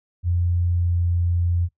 sine tone with pitch glide, 87.31 to 86.81 Hz, F2 to F2, 0 to -10 cents, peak -18 dBFS, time 0.23-1.69 s, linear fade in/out 50 ms, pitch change -10 cents, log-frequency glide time 0.71-0.97 s, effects noise-tail reverb RT60 0.1 s tail -18 dB re dry

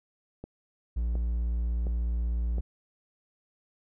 click train, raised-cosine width 2 ms, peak -26 dBFS, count 4, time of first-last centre 0.44-2.583 s, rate 1.4 Hz
triangle tone, 58.27 Hz, A#1, in tune, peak -24 dBFS, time 0.96-2.61 s, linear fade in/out 10 ms
effects none

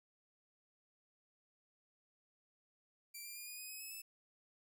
5% pulse tone with pitch steps, 2349 / 2386 / 2423 / 2462 / 2500 / 2540 / 2579 / 2620 Hz, D7 / D7 / D#7 / D#7 / D#7 / D#7 / E7 / E7, 0 / +27 / -47 / -19 / +8 / +35 / -39 / -11 cents, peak -38 dBFS, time 3.14-4.02 s, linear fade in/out 10 ms, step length 110 ms, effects none

